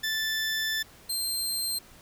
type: tone pair in turn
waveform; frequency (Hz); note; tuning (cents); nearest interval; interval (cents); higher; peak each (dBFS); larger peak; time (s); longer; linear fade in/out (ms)
20% pulse; 1760 / 4164; A6 / C8; 0 / -9; octave + minor third; 1491; second; -22; neither; 0.03-0.83 / 1.09-1.79; first; 10
effects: pink hiss -53 dBFS RMS until 2.01 s